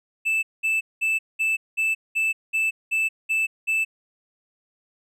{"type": "tone bursts", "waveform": "triangle", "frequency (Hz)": 2637, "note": "E7", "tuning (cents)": 0, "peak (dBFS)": -18, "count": 10, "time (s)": [0.25, 3.85], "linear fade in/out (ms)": 20, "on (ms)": 180, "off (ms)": 200, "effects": []}